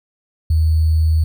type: tone with sample-and-hold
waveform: sine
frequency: 79.5 Hz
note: D#2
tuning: 38 cents sharp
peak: -11 dBFS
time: 0.5-1.24 s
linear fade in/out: 5 ms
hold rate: 4410 Hz
effects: none